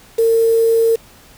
sine tone with quantisation, 455.3 Hz, A#4, 41 cents flat, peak -10 dBFS, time 0.18-0.96 s, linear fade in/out 10 ms, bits 5, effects pink hiss -45 dBFS RMS until 1.37 s

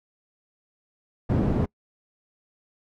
white low-pass noise, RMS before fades -23 dBFS, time 1.29-1.66 s, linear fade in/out 10 ms, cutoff 260 Hz, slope 12 dB/octave, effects noise-tail reverb RT60 0.1 s tail -25 dB re dry

